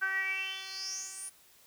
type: tone with band-pass filter sweep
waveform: 10% pulse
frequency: 383.5 Hz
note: G4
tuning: 38 cents flat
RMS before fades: -36 dBFS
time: 0.01-1.3 s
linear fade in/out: 20 ms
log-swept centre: 1500 to 10000 Hz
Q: 8.8
effects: white hiss -61 dBFS RMS until 1.66 s